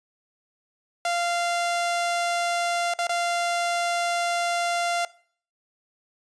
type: tone with dropouts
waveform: sawtooth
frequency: 693 Hz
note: F5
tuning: 14 cents flat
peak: -19 dBFS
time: 1.05-5.05 s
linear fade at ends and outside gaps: 2 ms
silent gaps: 2.938-2.988 / 3.07-3.093 s
effects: noise-tail reverb RT60 0.5 s tail -20 dB re dry + resampled to 22050 Hz